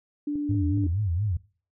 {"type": "tone", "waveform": "sine", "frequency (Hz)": 292.8, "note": "D4", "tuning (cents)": -5, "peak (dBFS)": -25, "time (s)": [0.27, 0.87], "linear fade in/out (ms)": 5}
{"type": "clicks", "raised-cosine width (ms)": 3, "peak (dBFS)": -28, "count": 5, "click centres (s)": [0.356, 0.513, 0.546, 0.775, 0.838]}
{"type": "tone with vibrato", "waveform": "sine", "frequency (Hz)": 94.5, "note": "F#2", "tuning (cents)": 37, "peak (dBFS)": -23, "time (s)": [0.49, 1.37], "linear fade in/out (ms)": 5, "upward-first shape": "sine", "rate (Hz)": 4.3, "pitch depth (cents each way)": 230}
{"effects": ["noise-tail reverb RT60 0.4 s tail -21 dB re dry"]}